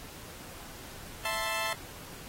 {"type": "chord", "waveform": "15% pulse", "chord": "A minor", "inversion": "second", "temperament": "equal", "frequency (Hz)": [659.3, 880, 1046.5], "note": ["E5", "A5", "C6"], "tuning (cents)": [0, 0, 0], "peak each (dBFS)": -28, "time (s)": [1.25, 1.73], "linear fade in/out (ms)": 2, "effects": ["pink hiss -47 dBFS RMS until 2.28 s", "AAC 48 kbps"]}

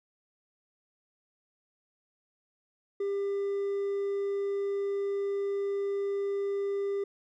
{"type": "tone with hard clipping", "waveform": "triangle", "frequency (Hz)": 398.9, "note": "G4", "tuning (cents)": 30, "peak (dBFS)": -29, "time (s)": [3, 7.04], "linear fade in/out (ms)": 5, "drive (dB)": 5, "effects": []}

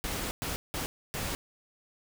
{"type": "noise bursts at uneven times", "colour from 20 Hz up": "pink", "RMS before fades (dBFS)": -34, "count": 4, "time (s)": [[0.04, 0.31], [0.42, 0.56], [0.74, 0.86], [1.14, 1.35]], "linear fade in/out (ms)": 0, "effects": []}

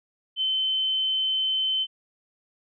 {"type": "tone", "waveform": "sine", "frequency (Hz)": 3070, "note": "G7", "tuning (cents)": -37, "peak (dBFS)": -22, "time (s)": [0.36, 1.87], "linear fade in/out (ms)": 50, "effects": []}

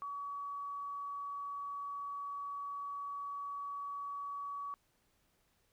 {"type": "tone", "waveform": "sine", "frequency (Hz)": 1134, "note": "C#6", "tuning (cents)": 39, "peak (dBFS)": -39, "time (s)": [0.02, 4.74], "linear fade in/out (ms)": 0, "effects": ["pink hiss -75 dBFS RMS until 5.72 s"]}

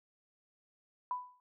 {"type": "tone with exponential decay", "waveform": "sine", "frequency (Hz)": 994, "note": "B5", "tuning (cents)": 11, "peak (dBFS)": -30, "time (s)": [1.11, 1.4], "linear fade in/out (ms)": 1, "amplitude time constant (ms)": 63, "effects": []}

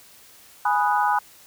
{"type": "chord", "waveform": "sine", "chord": "G# minor seventh", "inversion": "none", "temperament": "equal", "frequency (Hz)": [830.6, 987.8, 1244.5, 1480], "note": ["G#5", "B5", "D#6", "F#6"], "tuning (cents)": [0, 0, 0, 0], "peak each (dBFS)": [-21, -23, -26, -27], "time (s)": [0.65, 1.19], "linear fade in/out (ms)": 5, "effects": ["white hiss -50 dBFS RMS until 1.46 s"]}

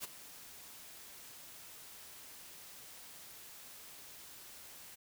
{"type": "noise with ADSR envelope", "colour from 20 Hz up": "white", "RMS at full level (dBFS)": -40, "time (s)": [0, 4.96], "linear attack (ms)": 39, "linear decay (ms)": 19, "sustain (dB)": -13, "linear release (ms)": 20, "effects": []}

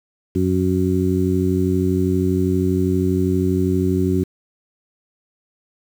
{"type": "harmonic tone", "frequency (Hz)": 92.5, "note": "F#2", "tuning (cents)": 0, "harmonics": [1, 2, 3, 4], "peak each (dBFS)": [-21, -21, -21, -21], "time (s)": [0.35, 4.24], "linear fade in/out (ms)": 10, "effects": ["7-bit"]}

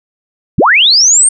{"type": "linear sweep", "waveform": "sine", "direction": "up", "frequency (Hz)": [65.41, 8870], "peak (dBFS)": -4, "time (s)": [0.58, 1.29], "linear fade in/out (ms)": 5, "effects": []}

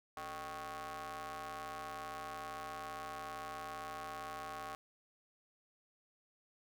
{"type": "ring-modulated tone", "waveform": "sawtooth", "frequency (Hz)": 164.81, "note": "E3", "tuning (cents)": 0, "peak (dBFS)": -36, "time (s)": [0.17, 4.75], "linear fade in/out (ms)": 0, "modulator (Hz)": 940, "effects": []}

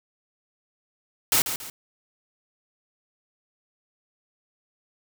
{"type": "noise with echo", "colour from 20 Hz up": "white", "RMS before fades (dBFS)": -20, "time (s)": [1.32, 1.42], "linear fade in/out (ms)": 2, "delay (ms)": 140, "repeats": 2, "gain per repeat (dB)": -9, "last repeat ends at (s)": 1.7, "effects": []}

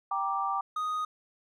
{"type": "chord", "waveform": "sine", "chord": "G minor", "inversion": "none", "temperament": "just", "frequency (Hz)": [784, 940.8, 1176], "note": ["G5", "Bb5", "D6"], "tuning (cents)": [0, 16, 2], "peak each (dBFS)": [-32, -35, -30], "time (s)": [0.11, 0.61], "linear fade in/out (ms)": 5}
{"type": "tone", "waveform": "triangle", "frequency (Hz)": 1244.5, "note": "D#6", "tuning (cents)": 0, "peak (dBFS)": -27, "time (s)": [0.76, 1.05], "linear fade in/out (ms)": 5}
{"effects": []}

